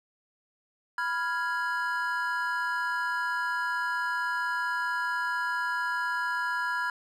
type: chord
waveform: triangle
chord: F diminished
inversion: second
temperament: equal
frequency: 987.8 / 1396.9 / 1661.2 Hz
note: Cb6 / F6 / Ab6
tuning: 0 / 0 / 0 cents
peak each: -30 dBFS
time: 0.98-6.9 s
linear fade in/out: 2 ms
effects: none